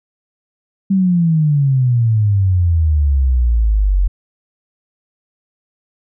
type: exponential sweep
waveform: sine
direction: down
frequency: 196.9 to 44.61 Hz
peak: -10 dBFS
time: 0.9-4.08 s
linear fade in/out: 10 ms
effects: none